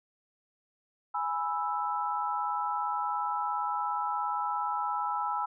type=chord; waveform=sine; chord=E major; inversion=first; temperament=equal; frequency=830.6 / 987.8 / 1318.5 Hz; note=G#5 / B5 / E6; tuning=0 / 0 / 0 cents; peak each=-33 dBFS; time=1.14-5.46 s; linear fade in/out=10 ms; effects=none